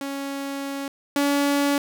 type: tone pair in turn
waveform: sawtooth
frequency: 277.2 / 284 Hz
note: C#4 / C#4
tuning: 0 / +42 cents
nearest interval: unison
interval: 42 cents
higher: second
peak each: -24 / -15 dBFS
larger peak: second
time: 0.01-0.88 / 1.16-1.78 s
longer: first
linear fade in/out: 2 ms
effects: none